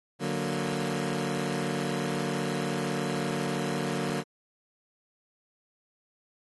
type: chord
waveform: 20% pulse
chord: D augmented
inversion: none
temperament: equal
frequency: 146.83 / 185 / 233.1 Hz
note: D3 / F#3 / A#3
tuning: 0 / 0 / 0 cents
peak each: -28 dBFS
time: 0.19-4.24 s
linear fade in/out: 50 ms
effects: AAC 32 kbps